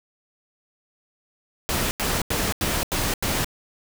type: noise bursts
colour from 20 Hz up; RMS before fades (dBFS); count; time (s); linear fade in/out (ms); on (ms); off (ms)
pink; -24; 6; 1.69-3.445; 0; 220; 87
effects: none